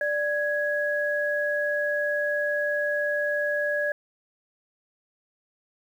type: tone pair together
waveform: sine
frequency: 589 / 1665.9 Hz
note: D5 / G#6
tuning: +5 / +5 cents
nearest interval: octave + tritone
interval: 1800 cents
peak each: -26 / -26 dBFS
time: 0.01-3.92 s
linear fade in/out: 2 ms
effects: 9-bit